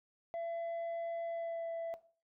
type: tone with pitch glide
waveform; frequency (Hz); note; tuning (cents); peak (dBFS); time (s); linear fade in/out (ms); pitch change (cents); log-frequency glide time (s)
sine; 673 to 665.7; E5 to E5; +36 to +17; -34; 0.34-1.94; 0; -19; 1.24-1.71
effects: noise-tail reverb RT60 0.4 s tail -17 dB re dry + tanh soft clip ceiling -36 dBFS